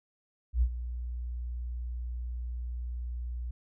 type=tone with ADSR envelope; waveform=sine; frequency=60.3 Hz; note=B1; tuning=41 cents flat; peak=-20 dBFS; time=0.53-3.51 s; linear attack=89 ms; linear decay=66 ms; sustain=-13 dB; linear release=4 ms; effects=none